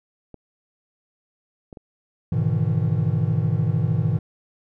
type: clicks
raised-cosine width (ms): 2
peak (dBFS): -26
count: 4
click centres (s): 0.343 / 1.728 / 1.772 / 2.424
type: chord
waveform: triangle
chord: E major seventh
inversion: first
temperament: equal with one note detuned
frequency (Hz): 103.83 / 123.47 / 151.66 / 164.81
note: G#2 / B2 / D#3 / E3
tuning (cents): 0 / 0 / -44 / 0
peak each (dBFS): -22 / -22 / -22 / -23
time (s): 2.32-4.19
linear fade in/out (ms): 5
effects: none